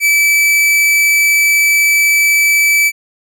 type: tone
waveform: 45% pulse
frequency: 2308 Hz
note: D7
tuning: 31 cents flat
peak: -8 dBFS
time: 0-2.92 s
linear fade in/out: 50 ms
effects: none